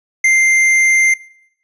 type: tone with tanh clipping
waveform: triangle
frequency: 2093 Hz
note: C7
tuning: in tune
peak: -10 dBFS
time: 0.24-1.14 s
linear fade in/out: 5 ms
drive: 14 dB
effects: noise-tail reverb RT60 0.8 s tail -23 dB re dry + resampled to 24000 Hz